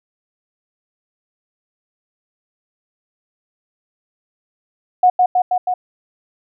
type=tone with echo; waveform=sine; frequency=729 Hz; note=F#5; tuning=26 cents flat; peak=-7 dBFS; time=5.03-5.1 s; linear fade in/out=5 ms; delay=160 ms; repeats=4; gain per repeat=-2 dB; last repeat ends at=5.74 s; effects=none